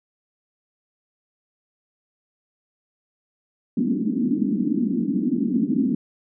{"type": "band-pass noise", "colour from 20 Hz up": "pink", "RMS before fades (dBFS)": -22, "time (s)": [3.77, 5.95], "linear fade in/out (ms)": 5, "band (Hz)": [200, 300], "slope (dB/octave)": 48, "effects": []}